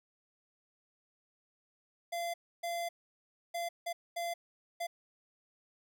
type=tone bursts at uneven times; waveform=square; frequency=686 Hz; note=F5; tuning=31 cents flat; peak=-35 dBFS; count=6; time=2.12-2.34 / 2.63-2.89 / 3.54-3.69 / 3.86-3.93 / 4.16-4.34 / 4.8-4.87 s; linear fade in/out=10 ms; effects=none

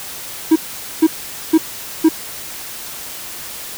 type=tone bursts; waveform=triangle; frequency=320.2 Hz; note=D#4; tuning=50 cents sharp; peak=-4 dBFS; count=4; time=0.51-2.09 s; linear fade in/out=10 ms; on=50 ms; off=460 ms; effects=white hiss -30 dBFS RMS until 3.77 s

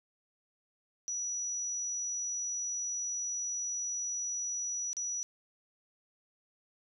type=tone with dropouts; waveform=sine; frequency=5870 Hz; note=F#8; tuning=15 cents flat; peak=-33 dBFS; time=1.08-5.23 s; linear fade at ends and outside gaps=0 ms; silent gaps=4.931-4.968 s; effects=none

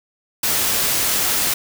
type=noise; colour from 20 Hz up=white; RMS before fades=-19 dBFS; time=0.43-1.54 s; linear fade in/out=5 ms; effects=none

